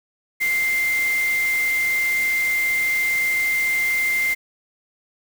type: tone in noise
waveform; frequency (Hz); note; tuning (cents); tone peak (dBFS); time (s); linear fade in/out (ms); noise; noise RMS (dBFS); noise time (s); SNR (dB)
sine; 2093; C7; 0; -18; 0.4-4.35; 20; white; -32; 0.4-4.35; +11
effects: none